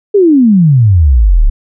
sine exponential sweep, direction down, 423.9 to 32.39 Hz, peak -3 dBFS, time 0.14-1.5 s, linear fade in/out 10 ms, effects none

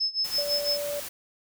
sine tone with tremolo, 5220 Hz, E8, 18 cents flat, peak -22 dBFS, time 0-0.78 s, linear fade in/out 10 ms, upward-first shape sine, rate 6 Hz, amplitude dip 90%
white noise, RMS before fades -37 dBFS, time 0.24-1.09 s, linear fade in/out 10 ms
sine tone, 580 Hz, D5, 22 cents flat, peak -29 dBFS, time 0.38-1 s, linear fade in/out 5 ms
effects none

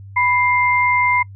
sine tone pair together, 988 / 2099 Hz, B5 / C7, 0 / +5 cents, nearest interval octave + minor second, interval 1305 cents, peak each -16 dBFS, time 0.16-1.23 s, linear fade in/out 10 ms, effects noise-tail reverb RT60 0.1 s tail -26 dB re dry + added 98 Hz sine -34 dBFS peak until 1.35 s

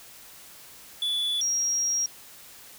triangle / sine tone pair in turn, 3446 / 5635 Hz, A7 / F8, -37 / +15 cents, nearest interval major sixth, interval 852 cents, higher second, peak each -23 dBFS, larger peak neither, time 1.02-1.41 / 1.41-2.06 s, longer second, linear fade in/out 2 ms, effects white hiss -48 dBFS RMS until 2.78 s

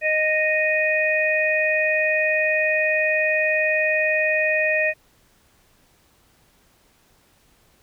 harmonic tone, 620 Hz, D#5, 6 cents flat, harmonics 1 / 3 / 4, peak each -22 / -22 / -22 dBFS, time 0.01-4.94 s, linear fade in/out 50 ms, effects pink hiss -59 dBFS RMS until 7.82 s

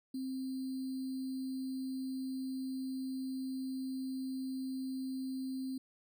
sine tone with sample-and-hold, 262.5 Hz, C4, 6 cents sharp, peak -36 dBFS, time 0.14-5.78 s, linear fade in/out 5 ms, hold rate 4410 Hz, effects none

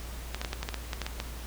clicks, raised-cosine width 0.2 ms, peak -15 dBFS, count 11, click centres 0.346 / 0.415 / 0.448 / 0.531 / 0.63 / 0.689 / 0.743 / 0.932 / 1.017 / 1.065 / 1.201 s, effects added 58 Hz sine -38 dBFS peak until 1.46 s + pink hiss -45 dBFS RMS until 1.46 s

